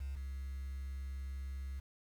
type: tone pair in turn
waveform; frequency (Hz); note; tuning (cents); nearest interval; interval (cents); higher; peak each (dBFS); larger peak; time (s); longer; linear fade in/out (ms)
triangle; 68.1 / 67.24; C#2 / C2; -30 / +48; unison; 22; first; -34 / -36; first; 0-0.16 / 0.16-1.8; second; 10
effects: tanh soft clip ceiling -36 dBFS + 10-bit